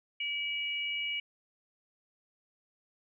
sine tone pair together, 2302 / 2900 Hz, D7 / F#7, -35 / -35 cents, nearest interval major third, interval 400 cents, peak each -34 / -35 dBFS, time 0.2-1.2 s, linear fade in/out 5 ms, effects none

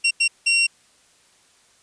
sawtooth tone bursts at uneven times, 2743 Hz, F7, 32 cents flat, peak -12 dBFS, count 3, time 0.04-0.11 / 0.2-0.28 / 0.46-0.67 s, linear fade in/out 10 ms, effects white hiss -57 dBFS RMS until 1.82 s + resampled to 22050 Hz

